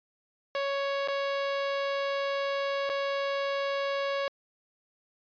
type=tone with dropouts; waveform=sawtooth; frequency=556 Hz; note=C#5; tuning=5 cents sharp; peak=-24 dBFS; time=0.55-4.28 s; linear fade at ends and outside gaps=1 ms; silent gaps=1.076-1.084 / 2.893-2.898 s; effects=resampled to 11025 Hz